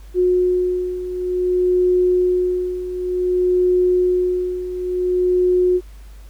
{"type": "beating tone pair", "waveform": "sine", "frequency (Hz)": [361.9, 362.45], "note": ["F#4", "F#4"], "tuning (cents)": [-38, -36], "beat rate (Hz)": 0.55, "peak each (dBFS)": [-21, -16], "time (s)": [0.14, 5.81], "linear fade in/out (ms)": 50, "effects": ["added 50 Hz sine -36 dBFS peak until 6.29 s", "pink hiss -52 dBFS RMS until 6.29 s"]}